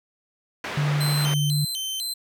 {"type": "band-pass noise", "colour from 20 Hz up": "white", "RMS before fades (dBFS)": -32, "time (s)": [0.64, 1.34], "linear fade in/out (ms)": 2, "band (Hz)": [130, 2200], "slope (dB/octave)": 12}
{"type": "tone", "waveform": "sine", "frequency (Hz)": 146.83, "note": "D3", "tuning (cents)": 0, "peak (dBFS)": -20, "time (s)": [0.77, 1.65], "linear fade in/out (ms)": 5}
{"type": "tone with vibrato", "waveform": "sawtooth", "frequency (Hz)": 3553, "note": "A7", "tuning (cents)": 16, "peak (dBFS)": -24, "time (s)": [1, 2.14], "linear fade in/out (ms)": 10, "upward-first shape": "square", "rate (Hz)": 2, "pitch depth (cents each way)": 240}
{"effects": []}